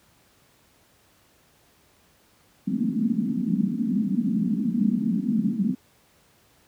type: band-pass noise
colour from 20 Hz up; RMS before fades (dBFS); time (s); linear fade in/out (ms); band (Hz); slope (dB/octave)
pink; -24; 2.67-5.75; 10; 190 to 250; 48
effects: pink hiss -60 dBFS RMS until 6.67 s + high-pass 60 Hz 12 dB/octave